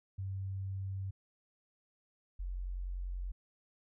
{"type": "tone pair in turn", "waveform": "sine", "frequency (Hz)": [96.4, 45.27], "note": ["G2", "F#1"], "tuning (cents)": [-28, -37], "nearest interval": "octave + minor second", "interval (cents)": 1309, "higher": "first", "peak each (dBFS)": [-36, -36], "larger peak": "neither", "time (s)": [[0.18, 1.11], [2.39, 3.32]], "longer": "neither", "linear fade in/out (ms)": 10, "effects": []}